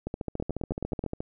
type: two click trains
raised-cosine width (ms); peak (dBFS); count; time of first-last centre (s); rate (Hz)
2; -18 / -18; 7 / 17; 0.4-1.04 / 0.07-1.205; 9.38 / 14.1
effects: none